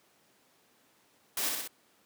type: noise with echo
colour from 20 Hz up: white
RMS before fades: -32 dBFS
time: 1.37-1.49 s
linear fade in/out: 2 ms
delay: 62 ms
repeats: 3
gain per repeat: -3 dB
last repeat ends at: 1.676 s
effects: pink hiss -66 dBFS RMS until 2.05 s + high-pass 200 Hz 12 dB/octave